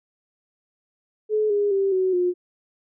sine tone with pitch steps, 428.2 / 409.3 / 391.3 / 374.1 / 357.6 Hz, A4 / G#4 / G4 / F#4 / F4, -47 / -25 / -3 / +19 / +41 cents, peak -18 dBFS, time 1.29-2.34 s, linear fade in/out 50 ms, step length 210 ms, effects none

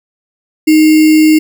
sine tone with sample-and-hold, 311.1 Hz, D#4, in tune, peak -3 dBFS, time 0.67-1.39 s, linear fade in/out 10 ms, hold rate 2450 Hz, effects none

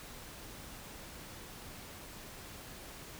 silence, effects pink hiss -49 dBFS RMS until 3.19 s

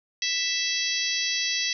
harmonic tone, 659.3 Hz, E5, in tune, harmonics 3 / 4 / 5 / 6 / 7 / 8 / 9, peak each -32 / -32 / -32 / -32 / -32 / -32 / -32 dBFS, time 0.22-1.73 s, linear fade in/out 2 ms, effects none

